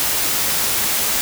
white noise, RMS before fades -19 dBFS, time 0-1.21 s, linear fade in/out 0 ms, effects none

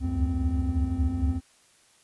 triangle tone cluster, 68.4 / 73.2 / 77.1 / 90.1 / 259.1 Hz, C#2 / D2 / D#2 / F#2 / C4, -23 / -5 / -15 / -45 / -17 cents, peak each -28 dBFS, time 0-1.41 s, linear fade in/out 50 ms, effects white hiss -60 dBFS RMS until 2.03 s + resampled to 24000 Hz

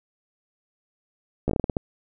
slowing click train, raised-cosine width 2 ms, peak -10 dBFS, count 9, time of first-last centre 1.48-1.768 s, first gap 14 ms, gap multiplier 1.26, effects none

